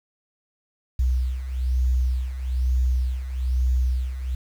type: beating tone pair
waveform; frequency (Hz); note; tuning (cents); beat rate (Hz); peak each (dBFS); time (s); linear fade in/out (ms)
sine; 62.3 / 63.4; B1 / B1; +16 / +46; 1.1; -26 / -21; 0.99-4.35; 5
effects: 8-bit